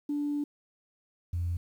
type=tone pair in turn; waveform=sine; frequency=291.3 / 86.6 Hz; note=D4 / F2; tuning=-14 / -14 cents; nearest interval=octave + major sixth; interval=2100 cents; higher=first; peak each=-27 dBFS; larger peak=neither; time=0.09-0.44 / 1.33-1.57 s; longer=first; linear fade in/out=5 ms; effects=tanh soft clip ceiling -24 dBFS + 10-bit